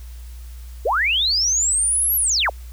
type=linear two-way sweep; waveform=sine; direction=up then down; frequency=370 to 11840 to 370 Hz; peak=-16 dBFS; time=0.85-2.5 s; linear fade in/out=10 ms; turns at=2.16 s; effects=added 60 Hz sine -33 dBFS peak until 2.72 s + white hiss -50 dBFS RMS until 2.72 s